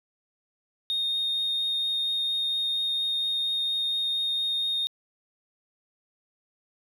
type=tone with vibrato; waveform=sine; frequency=3693 Hz; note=A#7; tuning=17 cents flat; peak=-23 dBFS; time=0.9-4.87 s; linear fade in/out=0 ms; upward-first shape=triangle; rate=4.3 Hz; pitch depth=8 cents each way; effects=tanh soft clip ceiling -22 dBFS + 10-bit